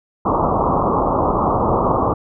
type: low-pass noise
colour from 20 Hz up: white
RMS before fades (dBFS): -17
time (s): 0.25-2.14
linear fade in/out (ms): 10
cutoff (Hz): 1200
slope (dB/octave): 96
effects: none